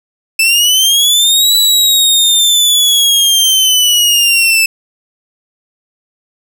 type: linear two-way sweep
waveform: sawtooth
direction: up then down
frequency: 2625 to 3951 to 2625 Hz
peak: -4 dBFS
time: 0.39-4.66 s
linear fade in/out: 5 ms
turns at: 1.55 s
effects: none